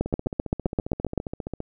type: two click trains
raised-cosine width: 2 ms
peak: -17 / -9 dBFS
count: 24 / 10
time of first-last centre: 0.06-1.604 / 0.01-1.177 s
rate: 14.9 / 7.71 Hz
effects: none